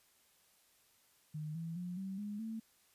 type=tone with pitch steps; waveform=sine; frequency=153.2 / 165.15 / 178.03 / 191.91 / 206.9 / 223 Hz; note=D#3 / E3 / F3 / G3 / G#3 / A3; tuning=-27 / +4 / +34 / -36 / -6 / +23 cents; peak=-39 dBFS; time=1.34-2.6 s; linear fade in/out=10 ms; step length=210 ms; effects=white hiss -70 dBFS RMS until 2.94 s + resampled to 32000 Hz